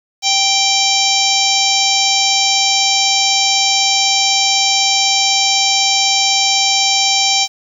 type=harmonic tone; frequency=784 Hz; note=G5; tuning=in tune; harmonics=1 / 3 / 4 / 5 / 6 / 7 / 8 / 9; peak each=-19 / -20 / -19 / -18 / -23 / -17 / -21 / -22 dBFS; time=0.22-7.48 s; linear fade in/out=50 ms; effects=7-bit